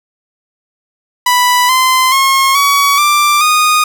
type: tone with pitch steps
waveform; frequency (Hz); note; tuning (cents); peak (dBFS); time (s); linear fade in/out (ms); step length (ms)
sawtooth; 987.8 / 1032.7 / 1079.7 / 1128.8 / 1180.1 / 1233.8; B5 / C6 / C#6 / C#6 / D6 / D#6; 0 / -23 / -46 / +31 / +8 / -15; -4; 1.26-3.84; 5; 430
effects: none